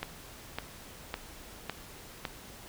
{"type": "click train", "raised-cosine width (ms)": 0.3, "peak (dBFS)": -17, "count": 5, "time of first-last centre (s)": [0.03, 2.252], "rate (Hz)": 1.8, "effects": ["pink hiss -49 dBFS RMS until 2.68 s"]}